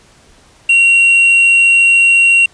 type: tone with quantisation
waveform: triangle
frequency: 2747 Hz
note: F7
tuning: 29 cents flat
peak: -4 dBFS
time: 0.69-2.46 s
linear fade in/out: 5 ms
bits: 5
effects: pink hiss -46 dBFS RMS until 2.53 s + resampled to 22050 Hz